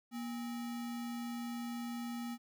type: tone with sample-and-hold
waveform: sine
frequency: 238 Hz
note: A#3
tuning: 36 cents sharp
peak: -38 dBFS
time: 0.11-2.38 s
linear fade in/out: 50 ms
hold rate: 1050 Hz
effects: none